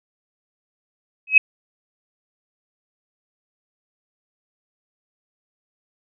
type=tone with exponential growth; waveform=sine; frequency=2553 Hz; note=D#7; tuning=44 cents sharp; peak=-3 dBFS; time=1.27-1.38 s; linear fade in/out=5 ms; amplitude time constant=22 ms; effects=none